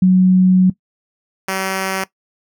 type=tone pair in turn; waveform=sine / 5% pulse; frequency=185 / 190.86 Hz; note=F#3 / G3; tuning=0 / -46 cents; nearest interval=minor second; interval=54 cents; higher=second; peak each=-7 dBFS; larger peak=neither; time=0.02-0.7 / 1.48-2.04 s; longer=first; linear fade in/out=5 ms; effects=noise-tail reverb RT60 0.1 s tail -18 dB re dry